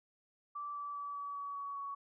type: tone with pitch steps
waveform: sine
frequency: 1164 / 1156.6 / 1149.3 / 1142 / 1134.8 / 1127.6 / 1120.5 Hz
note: D6 / D6 / D6 / D6 / C#6 / C#6 / C#6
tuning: -16 / -27 / -38 / -49 / +40 / +29 / +18 cents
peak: -39 dBFS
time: 0.55-1.95 s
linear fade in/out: 10 ms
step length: 200 ms
effects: none